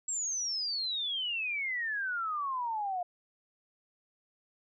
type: exponential sweep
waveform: sine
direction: down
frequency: 7690 to 700 Hz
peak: -31 dBFS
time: 0.08-3.03 s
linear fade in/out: 5 ms
effects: none